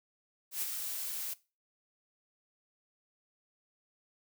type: noise with ADSR envelope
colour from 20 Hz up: blue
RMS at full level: -33 dBFS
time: 0.51-1.34 s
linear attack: 110 ms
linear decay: 23 ms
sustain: -5 dB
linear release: 11 ms
effects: noise-tail reverb RT60 0.3 s tail -20 dB re dry